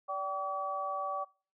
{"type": "tone cluster", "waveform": "sine", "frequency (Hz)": [579, 770, 1143], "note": ["D5", "G5", "D6"], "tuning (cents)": [-25, -31, -47], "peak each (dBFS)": [-39, -38, -35], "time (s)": [0.08, 1.25], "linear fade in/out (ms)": 20, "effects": ["noise-tail reverb RT60 0.4 s tail -24 dB re dry"]}